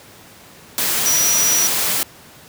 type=tone in noise; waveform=sine; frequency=5840 Hz; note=F#8; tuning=24 cents flat; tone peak=-15 dBFS; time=1.06-1.67 s; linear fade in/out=0 ms; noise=white; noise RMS=-19 dBFS; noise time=0.78-2.03 s; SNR=+1 dB; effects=pink hiss -43 dBFS RMS until 2.48 s + high-pass 100 Hz 12 dB/octave